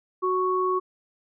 sine tone pair together, 370 / 1108.7 Hz, F#4 / C#6, 0 / 0 cents, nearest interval octave + perfect fifth, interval 1900 cents, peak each -24 dBFS, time 0.22-0.8 s, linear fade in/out 20 ms, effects none

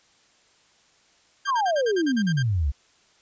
sawtooth tone bursts, 1591 Hz, G6, 25 cents sharp, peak -25 dBFS, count 10, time 1.45-2.428 s, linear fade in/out 10 ms, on 60 ms, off 42 ms
sine exponential sweep, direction down, 1177 to 63.7 Hz, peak -20 dBFS, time 1.47-2.72 s, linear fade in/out 20 ms
effects white hiss -60 dBFS RMS until 3.21 s + resampled to 16000 Hz

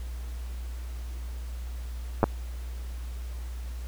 clicks, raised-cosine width 1 ms, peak -6 dBFS, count 2, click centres 2.231 / 2.24 s, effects added 60 Hz sine -33 dBFS peak until 3.87 s + pink hiss -51 dBFS RMS until 3.87 s

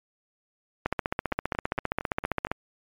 two click trains, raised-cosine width 0.5 ms, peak -10 / -18 dBFS, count 26 / 6, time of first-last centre 0.86-2.516 / 1.32-2.469 s, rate 15.1 / 4.35 Hz, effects MP3 96 kbps

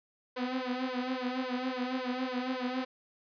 sawtooth tone with flanger, 253.9 Hz, B3, 48 cents sharp, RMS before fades -34 dBFS, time 0.36-2.85 s, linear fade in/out 10 ms, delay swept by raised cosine 2 to 5.5 ms, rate 3.6 Hz, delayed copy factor +0.9, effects resampled to 11025 Hz + 10-bit

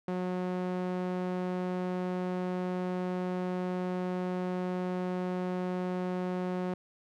sawtooth tone with band-pass filter, 181.9 Hz, F#3, 29 cents flat, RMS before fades -33 dBFS, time 0.08-6.74 s, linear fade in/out 2 ms, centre 410 Hz, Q 0.54, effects none

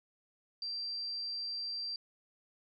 sine tone, 4708 Hz, D8, 3 cents sharp, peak -36 dBFS, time 0.62-1.96 s, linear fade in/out 2 ms, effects none

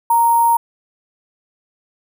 sine tone with sample-and-hold, 932.3 Hz, A#5, in tune, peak -10 dBFS, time 0.1-0.57 s, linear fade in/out 5 ms, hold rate 11025 Hz, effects none

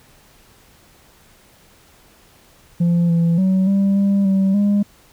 sine tone with pitch steps, 171.8 / 168.3 / 188.8 / 196.8 / 198.5 / 192.9 / 203.4 Hz, F3 / E3 / F#3 / G3 / G3 / G3 / G#3, -28 / +36 / +35 / +7 / +22 / -28 / -36 cents, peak -10 dBFS, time 2.8-4.83 s, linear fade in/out 10 ms, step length 290 ms, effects tanh soft clip ceiling -12 dBFS + pink hiss -51 dBFS RMS until 5.12 s

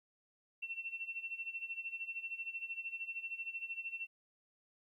sine tone with tremolo, 2704 Hz, E7, 43 cents sharp, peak -37 dBFS, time 0.62-4.07 s, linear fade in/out 10 ms, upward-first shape sine, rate 13 Hz, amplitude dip 80%, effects 13-bit

